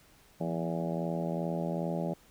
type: harmonic tone with a mistuned harmonic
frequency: 82.5 Hz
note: E2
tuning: 2 cents sharp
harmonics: 2 / 3 / 4 / 5 / 6 / 7 / 8 / 9 / 10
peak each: -33 / -41 / -40 / -41 / -44 / -38 / -41 / -46 / -45 dBFS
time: 0.4-2.14 s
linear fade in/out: 10 ms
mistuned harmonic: 2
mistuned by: +58 cents
effects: pink hiss -61 dBFS RMS until 2.3 s